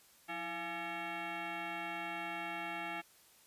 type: tone with frequency modulation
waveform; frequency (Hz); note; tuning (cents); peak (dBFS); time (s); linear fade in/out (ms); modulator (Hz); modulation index
sine; 690; F5; -21; -38; 0.28-3.02; 20; 510; 4.2
effects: white hiss -64 dBFS RMS until 3.46 s + resampled to 32000 Hz